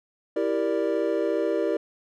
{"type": "chord", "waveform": "triangle", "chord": "E half-diminished seventh", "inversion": "none", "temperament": "equal", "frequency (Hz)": [329.6, 392, 466.2, 587.3], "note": ["E4", "G4", "Bb4", "D5"], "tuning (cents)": [0, 0, 0, 0], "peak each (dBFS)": -26, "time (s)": [0.36, 1.77], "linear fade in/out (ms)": 5, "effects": []}